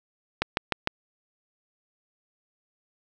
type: click train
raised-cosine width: 0.3 ms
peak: -7 dBFS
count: 4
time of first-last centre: 0.42-0.874 s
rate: 6.61 Hz
effects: none